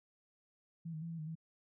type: tone with pitch steps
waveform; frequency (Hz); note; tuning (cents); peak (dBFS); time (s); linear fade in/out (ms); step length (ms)
sine; 165.4 / 156.2 / 166.8 / 165.2 / 154.6 / 161.9; E3 / D#3 / E3 / E3 / D#3 / E3; +6 / +7 / +21 / +4 / -11 / -31; -40; 0.85-1.354; 10; 84
effects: none